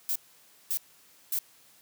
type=noise bursts; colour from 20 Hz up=violet; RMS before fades=-29 dBFS; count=3; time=0.09-1.388 s; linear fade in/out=0 ms; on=66 ms; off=550 ms; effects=white hiss -59 dBFS RMS until 1.81 s + high-pass 100 Hz 12 dB/octave